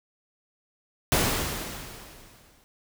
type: noise with exponential decay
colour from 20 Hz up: pink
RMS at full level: -21 dBFS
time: 1.12-2.64 s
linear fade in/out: 0 ms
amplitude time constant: 330 ms
effects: none